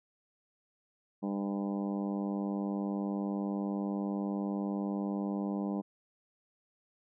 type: harmonic tone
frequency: 100 Hz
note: G2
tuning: 35 cents sharp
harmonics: 2 / 3 / 4 / 5 / 6 / 7 / 8 / 9 / 10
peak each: -33 / -37 / -44 / -45 / -46 / -50 / -47 / -52 / -51 dBFS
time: 1.22-5.82 s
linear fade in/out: 20 ms
effects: none